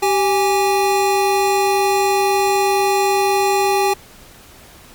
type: tone pair together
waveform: square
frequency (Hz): 389 / 821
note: G4 / G#5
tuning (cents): -13 / -20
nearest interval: octave + minor second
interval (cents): 1293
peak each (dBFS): -17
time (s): 0.02-3.94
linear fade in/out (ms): 10
effects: pink hiss -43 dBFS RMS until 4.94 s + MP3 96 kbps